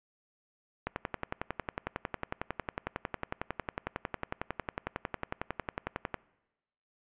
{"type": "click train", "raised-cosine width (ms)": 0.5, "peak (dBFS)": -17, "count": 59, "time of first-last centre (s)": [0.87, 6.143], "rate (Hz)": 11, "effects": ["noise-tail reverb RT60 1.0 s tail -23 dB re dry", "resampled to 8000 Hz"]}